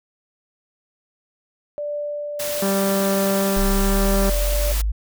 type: tone with tremolo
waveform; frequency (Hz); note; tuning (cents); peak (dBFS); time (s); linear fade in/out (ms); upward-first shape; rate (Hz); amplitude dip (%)
sine; 587.3; D5; 0; -23; 1.78-4.72; 0; triangle; 1.4; 30
type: noise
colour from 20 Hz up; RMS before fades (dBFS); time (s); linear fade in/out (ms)
white; -28; 2.39-4.82; 10
type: harmonic tone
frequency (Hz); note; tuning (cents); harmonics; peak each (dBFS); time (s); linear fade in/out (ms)
196; G3; 0; 1 / 2 / 3 / 4 / 5 / 6 / 7 / 8 / 9; -21 / -25 / -31 / -34 / -35 / -34 / -36 / -40 / -39; 2.62-4.3; 5
type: linear sweep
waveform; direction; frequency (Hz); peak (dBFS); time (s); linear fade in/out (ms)
sine; up; 31.64 to 53; -18; 3.56-4.92; 10
effects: none